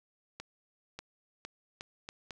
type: accelerating click train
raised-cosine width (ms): 0.2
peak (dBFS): -24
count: 6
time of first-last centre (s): 0.4-2.308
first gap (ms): 590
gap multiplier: 0.78
effects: none